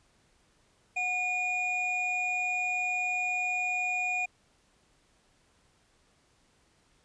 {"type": "tone pair together", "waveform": "triangle", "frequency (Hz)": [731.4, 2441], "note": ["F#5", "D#7"], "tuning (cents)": [-20, -34], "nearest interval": "octave + major sixth", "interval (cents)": 2086, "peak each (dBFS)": [-33, -27], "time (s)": [0.96, 4.26], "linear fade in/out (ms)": 10, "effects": ["pink hiss -67 dBFS RMS until 7.04 s", "resampled to 22050 Hz"]}